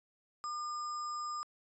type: tone with sample-and-hold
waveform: sine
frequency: 1203 Hz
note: D6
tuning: 41 cents sharp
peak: -36 dBFS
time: 0.44-1.43 s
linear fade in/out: 0 ms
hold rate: 6300 Hz
effects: resampled to 22050 Hz